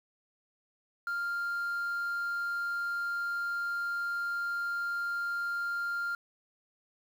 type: tone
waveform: sine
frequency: 1396.9 Hz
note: F6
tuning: in tune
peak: -28 dBFS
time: 1.07-6.15 s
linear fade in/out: 2 ms
effects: tanh soft clip ceiling -30 dBFS + 9-bit